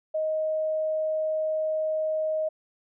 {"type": "tone", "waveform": "sine", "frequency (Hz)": 626, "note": "D#5", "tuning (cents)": 10, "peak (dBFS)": -24, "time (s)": [0.14, 2.49], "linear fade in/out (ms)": 10, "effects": []}